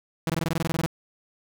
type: tone bursts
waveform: sawtooth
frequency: 163.8 Hz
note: E3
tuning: 11 cents flat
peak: -19 dBFS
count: 13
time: 0.27-0.861 s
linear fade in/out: 0 ms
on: 27 ms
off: 20 ms
effects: none